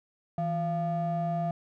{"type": "ring-modulated tone", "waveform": "triangle", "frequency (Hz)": 262.4, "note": "C4", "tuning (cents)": 5, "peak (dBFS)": -22, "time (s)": [0.38, 1.51], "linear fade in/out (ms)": 2, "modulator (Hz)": 426, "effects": []}